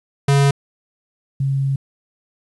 square / sine tone pair in turn, 140 / 136.49 Hz, C#3 / C#3, +18 / -26 cents, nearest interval unison, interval 44 cents, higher first, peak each -12 / -16 dBFS, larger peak first, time 0.28-0.51 / 1.4-1.76 s, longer second, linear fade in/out 5 ms, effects resampled to 24000 Hz + 9-bit

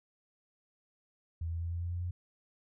sine tone with pitch steps, 82.7 / 83.66 / 84.63 / 85.62 / 86.61 / 87.62 / 88.64 Hz, E2 / E2 / E2 / F2 / F2 / F2 / F2, +6 / +26 / +46 / -34 / -14 / +6 / +26 cents, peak -33 dBFS, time 1.41-2.11 s, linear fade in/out 5 ms, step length 100 ms, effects none

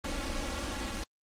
pink noise with comb filter, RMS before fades -34 dBFS, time 0.04-1.04 s, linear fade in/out 5 ms, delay 3.6 ms, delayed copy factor +0.9, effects low-pass 7000 Hz 12 dB/octave + Opus 24 kbps

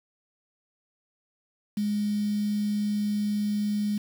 sine tone with quantisation, 207.7 Hz, G#3, in tune, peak -24 dBFS, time 1.77-3.98 s, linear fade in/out 5 ms, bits 7, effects none

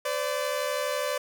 sawtooth tone pair together, 510.9 / 583 Hz, C5 / D5, -41 / -13 cents, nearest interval major second, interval 228 cents, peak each -27 / -25 dBFS, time 0.05-1.18 s, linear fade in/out 5 ms, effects none

